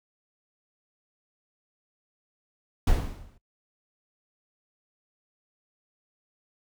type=noise with exponential decay; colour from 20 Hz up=brown; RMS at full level=-18 dBFS; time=2.87-3.38 s; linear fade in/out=5 ms; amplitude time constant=110 ms; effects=noise-tail reverb RT60 0.1 s tail -21 dB re dry